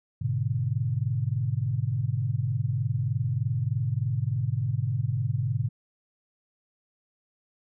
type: chord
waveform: sine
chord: G# diminished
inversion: none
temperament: equal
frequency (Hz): 103.83 / 123.47 / 146.83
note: G#2 / B2 / D3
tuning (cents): 0 / 0 / 0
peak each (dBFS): -29 / -27 / -31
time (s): 0.21-5.69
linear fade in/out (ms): 10
effects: none